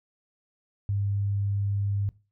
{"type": "tone", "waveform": "sine", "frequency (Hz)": 100.4, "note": "G2", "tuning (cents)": 42, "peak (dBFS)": -24, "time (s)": [0.89, 2.09], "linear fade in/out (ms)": 0, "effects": ["noise-tail reverb RT60 0.3 s tail -19 dB re dry"]}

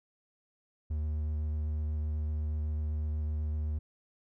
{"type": "tone with vibrato", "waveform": "triangle", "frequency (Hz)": 76.2, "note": "D#2", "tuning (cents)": -36, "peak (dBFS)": -28, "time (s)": [0.9, 3.79], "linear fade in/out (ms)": 10, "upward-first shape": "triangle", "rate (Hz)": 8, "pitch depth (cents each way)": 15, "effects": []}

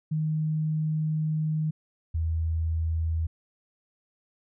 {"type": "tone pair in turn", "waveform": "sine", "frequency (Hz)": [155.56, 81.15], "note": ["D#3", "E2"], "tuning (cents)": [0, -27], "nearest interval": "major seventh", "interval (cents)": 1127, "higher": "first", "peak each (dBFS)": -24, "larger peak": "neither", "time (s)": [[0.11, 1.71], [2.14, 3.27]], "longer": "first", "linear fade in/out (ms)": 10, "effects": []}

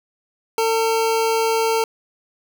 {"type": "tone", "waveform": "25% pulse", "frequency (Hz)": 450, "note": "A4", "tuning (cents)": 39, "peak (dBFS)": -13, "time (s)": [0.58, 1.84], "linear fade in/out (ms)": 2, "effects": []}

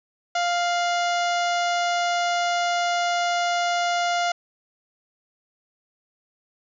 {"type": "harmonic tone with a mistuned harmonic", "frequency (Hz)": 698.5, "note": "F5", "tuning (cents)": 0, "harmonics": [1, 2, 3, 4, 5, 6, 7, 8, 9, 10], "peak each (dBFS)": [-22, -28, -32, -34, -36, -38, -39, -40, -41, -42], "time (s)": [0.35, 4.32], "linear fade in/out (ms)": 5, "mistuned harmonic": 4, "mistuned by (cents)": 54, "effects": []}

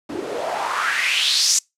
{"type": "noise with band-pass filter sweep", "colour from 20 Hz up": "white", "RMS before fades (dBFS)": -21, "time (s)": [0.09, 1.59], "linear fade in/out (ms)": 5, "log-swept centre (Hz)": [290, 6800], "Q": 3.9, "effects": ["noise-tail reverb RT60 0.2 s tail -26 dB re dry", "low-pass 11000 Hz 12 dB/octave"]}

